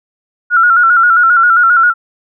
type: tone with vibrato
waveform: sine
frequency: 1396.9 Hz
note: F6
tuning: in tune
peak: -5 dBFS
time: 0.5-1.94 s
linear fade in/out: 50 ms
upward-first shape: square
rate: 7.5 Hz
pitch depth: 58 cents each way
effects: none